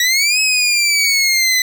20% pulse exponential two-way sweep, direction up then down, 1911 to 2575 to 2005 Hz, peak -7 dBFS, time 0-1.62 s, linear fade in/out 2 ms, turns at 0.4 s, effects none

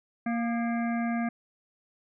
harmonic tone with a mistuned harmonic, 233.1 Hz, A#3, in tune, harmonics 1 / 3 / 5 / 7 / 9 / 10, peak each -27 / -34 / -42 / -40 / -42 / -49 dBFS, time 0.26-1.29 s, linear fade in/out 5 ms, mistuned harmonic 5, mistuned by +61 cents, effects none

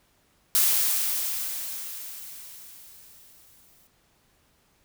blue noise with exponential decay, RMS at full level -20 dBFS, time 0.55-3.87 s, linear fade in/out 0 ms, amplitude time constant 720 ms, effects pink hiss -65 dBFS RMS until 4.84 s

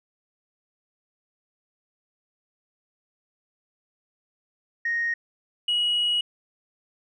sine tone pair in turn, 1864.7 / 2908 Hz, A#6 / F#7, 0 / -31 cents, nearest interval minor sixth, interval 769 cents, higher second, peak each -22 / -19 dBFS, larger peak second, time 4.85-5.14 / 5.68-6.21 s, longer second, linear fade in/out 5 ms, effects tanh soft clip ceiling -18 dBFS

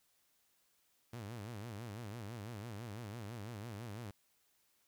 sawtooth tone with vibrato, 110 Hz, A2, in tune, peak -40 dBFS, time 1.13-4.11 s, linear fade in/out 5 ms, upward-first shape sine, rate 6 Hz, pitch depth 180 cents each way, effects white hiss -75 dBFS RMS until 4.87 s

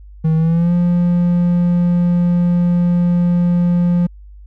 triangle tone with pitch glide, 159.5 to 174.94 Hz, D#3 to F3, +43 to +3 cents, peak -9 dBFS, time 0.24-4.07 s, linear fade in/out 10 ms, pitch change +160 cents, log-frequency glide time 0.36-0.73 s, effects added 50 Hz sine -35 dBFS peak until 4.46 s

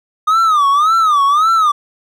triangle tone with vibrato, 1222 Hz, D#6, 32 cents flat, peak -7 dBFS, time 0.27-1.72 s, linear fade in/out 10 ms, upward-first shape sine, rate 1.8 Hz, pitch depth 170 cents each way, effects none

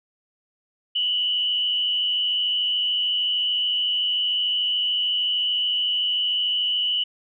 sine tone with frequency modulation, 2967 Hz, F#7, 4 cents sharp, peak -20 dBFS, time 0.95-7.04 s, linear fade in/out 10 ms, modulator 93.5 Hz, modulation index 0.88, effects none

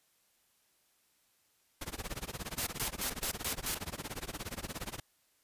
pink noise with tremolo, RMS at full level -38 dBFS, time 1.81-5 s, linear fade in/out 5 ms, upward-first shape sine, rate 17 Hz, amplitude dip 95%
white noise bursts, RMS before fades -34 dBFS, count 6, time 2.58-3.746 s, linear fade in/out 2 ms, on 86 ms, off 130 ms
effects white hiss -72 dBFS RMS until 5.43 s + resampled to 32000 Hz

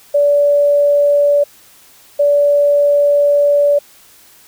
sine tone bursts at uneven times, 577 Hz, D5, 31 cents flat, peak -8 dBFS, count 2, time 0.14-1.44 / 2.19-3.79 s, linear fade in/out 10 ms, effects white hiss -45 dBFS RMS until 4.47 s

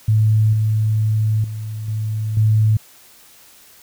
sine tone with level steps, 108.5 Hz, A2, 24 cents flat, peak -11 / -14 / -24 / -19 / -11 dBFS, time 0.08-2.77 s, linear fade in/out 5 ms, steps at 0.53 / 1.44 / 1.88 / 2.37 s, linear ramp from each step 2 ms, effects white hiss -47 dBFS RMS until 3.82 s

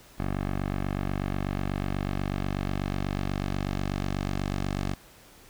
10% pulse tone with low-pass filter sweep, 48.16 Hz, G1, 30 cents flat, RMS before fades -30 dBFS, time 0.18-4.95 s, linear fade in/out 20 ms, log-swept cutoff 2000 to 7200 Hz, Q 0.8, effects pink hiss -53 dBFS RMS until 5.49 s

